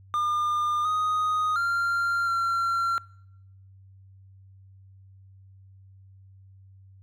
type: tone with pitch steps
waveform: triangle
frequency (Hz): 1206 / 1246 / 1387 / 1368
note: D6 / D#6 / F6 / F6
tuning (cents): +46 / +2 / -12 / -36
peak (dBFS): -21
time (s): 0.14-2.98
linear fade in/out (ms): 0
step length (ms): 710
effects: noise-tail reverb RT60 0.8 s tail -25 dB re dry + added 96 Hz sine -49 dBFS peak until 7.02 s